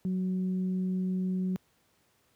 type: tone with frequency modulation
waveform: sine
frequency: 185 Hz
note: F#3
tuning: in tune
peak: -27 dBFS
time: 0.05-1.56 s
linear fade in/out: 0 ms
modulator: 188 Hz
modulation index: 0.32
effects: pink hiss -69 dBFS RMS until 2.35 s + high-pass 80 Hz 12 dB/octave